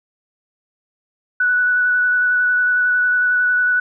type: tone with vibrato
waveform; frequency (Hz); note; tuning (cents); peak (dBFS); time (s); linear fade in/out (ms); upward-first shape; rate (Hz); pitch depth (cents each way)
sine; 1480; F#6; 0; -13; 1.4-3.8; 5; square; 11; 10
effects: none